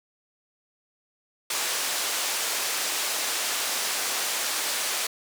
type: band-pass noise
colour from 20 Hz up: white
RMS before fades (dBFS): -28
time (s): 1.5-5.07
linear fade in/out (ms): 5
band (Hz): 420 to 8900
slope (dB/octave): 12
effects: none